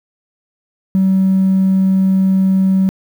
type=tone; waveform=triangle; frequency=190.4 Hz; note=F#3; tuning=50 cents sharp; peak=-6 dBFS; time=0.95-2.89 s; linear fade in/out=0 ms; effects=tanh soft clip ceiling -6 dBFS + 7-bit